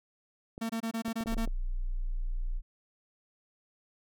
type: clicks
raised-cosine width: 2 ms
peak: -28 dBFS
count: 7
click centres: 0.579 / 1.081 / 1.208 / 1.26 / 1.325 / 1.369 / 1.476 s
type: tone bursts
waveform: 45% pulse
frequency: 226.6 Hz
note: A#3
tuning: 49 cents flat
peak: -31 dBFS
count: 8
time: 0.61-1.458 s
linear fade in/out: 10 ms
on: 85 ms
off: 24 ms
type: tone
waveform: sine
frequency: 29.83 Hz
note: A#0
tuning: 41 cents sharp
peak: -29 dBFS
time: 1.27-2.62 s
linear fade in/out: 50 ms
effects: none